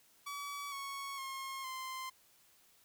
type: tone with pitch steps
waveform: sawtooth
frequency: 1141 / 1107.2 / 1074.5 / 1042.7 Hz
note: C#6 / C#6 / C6 / C6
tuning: +50 / -2 / +46 / -6 cents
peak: -37 dBFS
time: 0.26-2.1 s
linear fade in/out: 10 ms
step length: 460 ms
effects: white hiss -67 dBFS RMS until 2.84 s